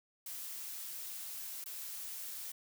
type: noise with dropouts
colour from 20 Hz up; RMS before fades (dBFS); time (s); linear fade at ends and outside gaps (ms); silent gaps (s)
blue; -44; 0.26-2.52; 5; 1.642-1.659
effects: none